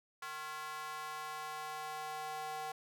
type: tone with high-pass filter sweep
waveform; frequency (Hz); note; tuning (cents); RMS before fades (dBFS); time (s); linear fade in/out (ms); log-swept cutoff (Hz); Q
square; 153.7; D#3; -21; -43; 0.22-2.72; 5; 1200 to 740; 2.7
effects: none